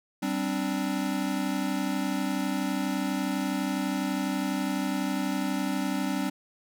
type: chord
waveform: square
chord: G suspended fourth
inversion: none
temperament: equal with one note detuned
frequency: 193.97 / 261.6 / 293.7 Hz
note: G3 / C4 / D4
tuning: -18 / 0 / 0 cents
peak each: -32 dBFS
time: 0.22-6.3 s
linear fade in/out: 10 ms
effects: none